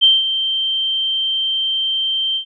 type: tone with ADSR envelope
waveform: sine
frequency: 3135 Hz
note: G7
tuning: 1 cent flat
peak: -6 dBFS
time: 0.01-2.45 s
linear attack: 27 ms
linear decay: 190 ms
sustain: -10 dB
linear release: 93 ms
effects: none